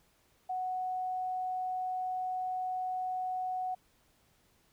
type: tone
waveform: sine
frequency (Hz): 740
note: F#5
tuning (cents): 0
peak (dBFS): -32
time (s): 0.49-3.75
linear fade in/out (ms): 10
effects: pink hiss -69 dBFS RMS until 4.72 s